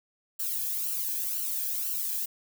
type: noise with flanger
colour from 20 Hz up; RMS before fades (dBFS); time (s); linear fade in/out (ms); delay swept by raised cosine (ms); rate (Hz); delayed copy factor
violet; -31; 0.39-2.26; 10; 0.69 to 1.23; 2; +0.75
effects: none

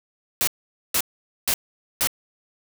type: noise bursts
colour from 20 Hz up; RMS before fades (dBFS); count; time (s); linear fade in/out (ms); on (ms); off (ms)
white; -21; 4; 0.41-2.072; 0; 63; 470
effects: none

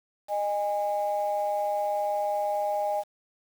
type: tone pair together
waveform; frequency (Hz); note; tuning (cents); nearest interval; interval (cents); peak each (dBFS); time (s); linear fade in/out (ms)
sine; 613.6 / 819; D#5 / G#5; -24 / -24; perfect fourth; 500; -27; 0.28-3.04; 50
effects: tanh soft clip ceiling -18 dBFS + 8-bit

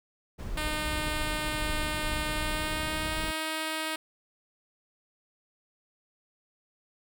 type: noise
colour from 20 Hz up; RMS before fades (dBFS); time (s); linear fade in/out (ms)
brown; -35; 0.38-3.32; 20
type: tone with pitch glide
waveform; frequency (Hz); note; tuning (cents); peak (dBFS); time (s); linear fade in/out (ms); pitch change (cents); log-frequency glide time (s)
5% pulse; 305.5 to 315.4; D#4 to D#4; -32 to +24; -19; 0.57-3.96; 5; +56; 2.35-3.4
effects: none

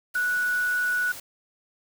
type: tone in noise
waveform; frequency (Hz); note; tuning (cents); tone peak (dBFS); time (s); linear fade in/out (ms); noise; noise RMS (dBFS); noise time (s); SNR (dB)
sine; 1473; F#6; -8; -22; 0.15-1.12; 5; white; -40; 0.14-1.2; +15
effects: none

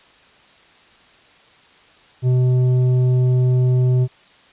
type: tone with tanh clipping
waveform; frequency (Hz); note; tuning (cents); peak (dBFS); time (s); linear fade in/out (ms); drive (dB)
sine; 126.5; B2; +42; -14; 2.22-4.08; 50; 8
effects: white hiss -50 dBFS RMS until 4.52 s + resampled to 8000 Hz

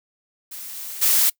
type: noise with level steps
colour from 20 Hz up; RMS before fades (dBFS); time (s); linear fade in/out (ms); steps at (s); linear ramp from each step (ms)
blue; -35 / -33 / -17; 0.51-1.3; 10; 0.75 / 1.01; 20
effects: noise-tail reverb RT60 0.1 s tail -24 dB re dry

